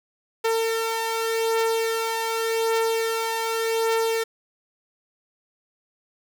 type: beating tone pair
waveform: sawtooth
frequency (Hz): 451.3 / 452.16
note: A4 / A4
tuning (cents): +44 / +47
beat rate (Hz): 0.86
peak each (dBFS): -25 / -19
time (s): 0.44-4.24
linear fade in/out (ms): 10
effects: none